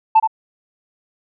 sine tone with echo, 884 Hz, A5, 8 cents sharp, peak -5 dBFS, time 0.15-0.2 s, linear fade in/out 10 ms, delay 75 ms, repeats 1, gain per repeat -8 dB, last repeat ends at 0.275 s, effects tanh soft clip ceiling -5 dBFS

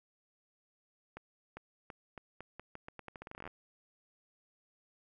accelerating click train, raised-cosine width 0.5 ms, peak -30 dBFS, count 22, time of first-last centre 1.17-3.476 s, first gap 400 ms, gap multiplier 0.83, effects none

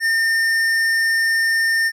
triangle tone with tanh clipping, 1812 Hz, A#6, 50 cents flat, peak -17 dBFS, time 0-1.92 s, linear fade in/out 50 ms, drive 17 dB, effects none

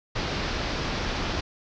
pink low-pass noise, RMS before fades -29 dBFS, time 0.15-1.41 s, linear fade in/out 10 ms, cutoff 5600 Hz, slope 48 dB/octave, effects none

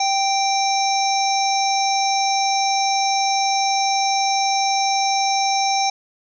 harmonic tone, 784 Hz, G5, in tune, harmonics 1 / 3 / 5 / 7 / 8, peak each -18 / -27 / -28 / -25 / -27 dBFS, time 0-5.9 s, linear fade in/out 5 ms, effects none

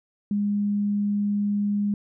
sine tone, 204.7 Hz, G#3, 25 cents flat, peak -21 dBFS, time 0.31-1.94 s, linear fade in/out 2 ms, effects none

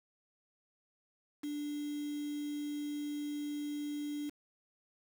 sine tone with quantisation, 293.7 Hz, D4, in tune, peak -36 dBFS, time 1.43-4.3 s, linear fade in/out 10 ms, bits 8, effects none

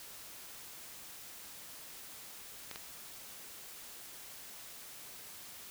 clicks, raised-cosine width 0.2 ms, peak -25 dBFS, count 2, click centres 2.713 / 2.759 s, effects white hiss -50 dBFS RMS until 5.7 s

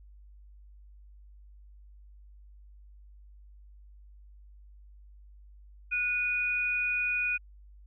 sine tone pair together, 1455 / 2467 Hz, F#6 / D#7, -29 / -15 cents, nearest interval major sixth, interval 914 cents, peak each -35 / -27 dBFS, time 5.91-7.38 s, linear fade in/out 20 ms, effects added 50 Hz sine -50 dBFS peak until 7.86 s

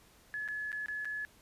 sine tone with dropouts, 1707 Hz, G#6, 47 cents sharp, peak -35 dBFS, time 0.34-1.25 s, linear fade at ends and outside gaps 0 ms, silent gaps 0.478-0.486 / 0.718-0.728 / 0.86-0.884 / 1.047-1.054 s, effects pink hiss -62 dBFS RMS until 1.41 s + resampled to 32000 Hz

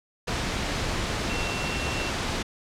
sine tone in noise, 2716 Hz, F7, 49 cents flat, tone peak -34 dBFS, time 1.29-2.1 s, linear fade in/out 10 ms, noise pink, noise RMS -28 dBFS, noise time 0.27-2.43 s, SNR -9 dB, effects low-pass 6000 Hz 12 dB/octave

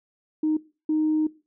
sine tone bursts at uneven times, 310 Hz, D#4, 6 cents flat, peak -19 dBFS, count 2, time 0.43-0.57 / 0.89-1.27 s, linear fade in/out 5 ms, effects noise-tail reverb RT60 0.3 s tail -19 dB re dry + tanh soft clip ceiling -15 dBFS

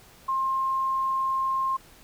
sine tone, 1062 Hz, C6, 25 cents sharp, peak -23 dBFS, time 0.28-1.77 s, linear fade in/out 10 ms, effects pink hiss -53 dBFS RMS until 2.03 s

